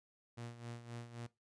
sawtooth tone with tremolo, 118.3 Hz, A#2, 26 cents sharp, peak -40 dBFS, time 0.37-1.27 s, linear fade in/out 10 ms, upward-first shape sine, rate 3.8 Hz, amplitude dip 70%, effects noise-tail reverb RT60 0.2 s tail -18 dB re dry + resampled to 22050 Hz

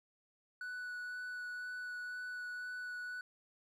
triangle tone with vibrato, 1480 Hz, F#6, in tune, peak -39 dBFS, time 0.61-3.21 s, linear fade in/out 2 ms, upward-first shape sine, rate 2 Hz, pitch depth 9 cents each way, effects none

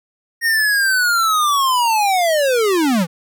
square linear sweep, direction down, 1864.7 to 155.56 Hz, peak -14 dBFS, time 0.41-3.07 s, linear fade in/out 50 ms, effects none

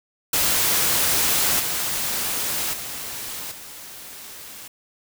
white noise with level steps, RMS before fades -20 / -25 / -32 / -39 dBFS, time 0.33-4.68 s, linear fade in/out 5 ms, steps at 1.59 / 2.73 / 3.51 s, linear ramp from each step 10 ms, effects none

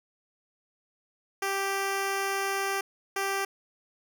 10% pulse tone pair in turn, 392 / 392 Hz, G4 / G4, 0 / 0 cents, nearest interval unison, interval 0 cents, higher neither, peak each -19 dBFS, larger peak neither, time 1.42-2.81 / 3.16-3.45 s, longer first, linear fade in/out 5 ms, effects none

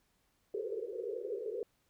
white band-pass noise, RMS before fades -39 dBFS, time 0.54-1.63 s, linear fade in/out 2 ms, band 380 to 500 Hz, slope 96 dB/octave, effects pink hiss -75 dBFS RMS until 1.89 s

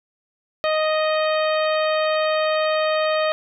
harmonic tone, 622.3 Hz, D#5, in tune, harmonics 1 / 2 / 3 / 4 / 5 / 6 / 7, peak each -19 / -25 / -29 / -31 / -33 / -35 / -36 dBFS, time 0.64-3.32 s, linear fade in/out 0 ms, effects none

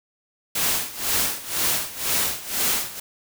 white noise with tremolo, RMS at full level -21 dBFS, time 0.55-3 s, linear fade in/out 5 ms, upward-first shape sine, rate 2 Hz, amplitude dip 85%, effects none

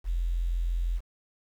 sine tone with quantisation, 42.97 Hz, F1, 27 cents flat, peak -25 dBFS, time 0.04-1.01 s, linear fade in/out 50 ms, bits 9, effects none

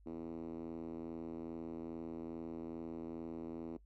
5% pulse tone with band-pass filter, 82.4 Hz, E2, in tune, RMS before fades -45 dBFS, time 0.06-3.77 s, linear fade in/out 5 ms, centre 290 Hz, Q 3.2, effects noise-tail reverb RT60 0.1 s tail -19 dB re dry + added 50 Hz sine -60 dBFS peak until 3.85 s

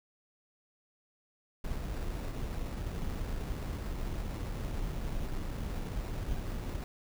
brown noise with sample-and-hold, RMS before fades -36 dBFS, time 1.64-6.84 s, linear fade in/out 2 ms, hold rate 3150 Hz, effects none

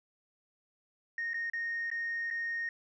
sine tone with dropouts, 1854 Hz, A#6, 10 cents flat, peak -31 dBFS, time 1.18-2.69 s, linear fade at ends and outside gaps 2 ms, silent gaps 1.334-1.342 / 1.499-1.534 / 1.902-1.914 / 2.303-2.309 s, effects tanh soft clip ceiling -29 dBFS

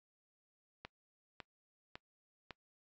click train, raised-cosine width 0.3 ms, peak -29 dBFS, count 4, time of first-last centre 0.85-2.507 s, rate 1.81 Hz, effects noise-tail reverb RT60 0.1 s tail -24 dB re dry + resampled to 16000 Hz

